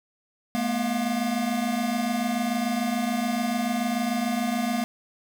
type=tone cluster; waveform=square; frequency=214.2 / 241.1 / 704 Hz; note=A3 / B3 / F5; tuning=-46 / -41 / +14 cents; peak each=-30 / -27 / -32 dBFS; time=0.55-4.84 s; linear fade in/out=0 ms; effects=none